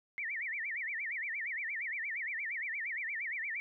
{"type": "tone with vibrato", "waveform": "sine", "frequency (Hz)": 2045, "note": "C7", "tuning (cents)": -40, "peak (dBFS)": -35, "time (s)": [0.18, 3.6], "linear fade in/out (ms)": 0, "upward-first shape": "sine", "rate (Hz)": 8.6, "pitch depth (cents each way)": 250, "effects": []}